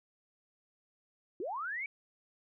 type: linear sweep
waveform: sine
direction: up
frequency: 310.4 to 2316 Hz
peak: -35 dBFS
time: 1.4-1.86 s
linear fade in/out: 2 ms
effects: none